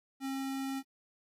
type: tone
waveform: square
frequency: 269.4 Hz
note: C#4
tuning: 49 cents flat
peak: -35 dBFS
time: 0.2-0.83 s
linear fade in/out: 50 ms
effects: AAC 48 kbps